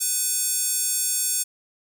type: tone with high-pass filter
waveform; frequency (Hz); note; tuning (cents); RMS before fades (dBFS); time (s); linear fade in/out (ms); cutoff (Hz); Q
square; 502; B4; +28; -24; 0-1.44; 20; 7900; 2
effects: none